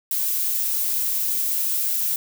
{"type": "noise", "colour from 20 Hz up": "violet", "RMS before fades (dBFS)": -23, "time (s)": [0.11, 2.16], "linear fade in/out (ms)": 2, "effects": []}